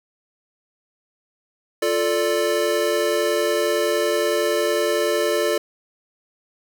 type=chord; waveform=square; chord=D minor; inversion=first; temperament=equal; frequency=349.2 / 440 / 587.3 Hz; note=F4 / A4 / D5; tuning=0 / 0 / 0 cents; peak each=-25 / -23 / -23 dBFS; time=1.82-5.58 s; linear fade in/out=5 ms; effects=none